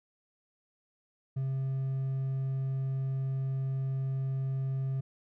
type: tone with hard clipping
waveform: triangle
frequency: 133.8 Hz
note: C3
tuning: 39 cents sharp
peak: -30 dBFS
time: 1.36-5.01 s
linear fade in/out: 10 ms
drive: 5 dB
effects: none